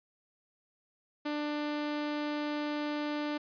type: tone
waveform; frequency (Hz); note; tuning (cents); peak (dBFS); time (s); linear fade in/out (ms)
sawtooth; 296.6; D4; +17; -28; 1.25-3.38; 10
effects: resampled to 11025 Hz